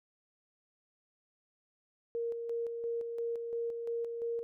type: tone with tremolo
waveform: sine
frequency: 466.2 Hz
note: A#4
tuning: in tune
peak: -32 dBFS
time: 2.15-4.43 s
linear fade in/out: 0 ms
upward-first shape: square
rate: 2.9 Hz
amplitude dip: 40%
effects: none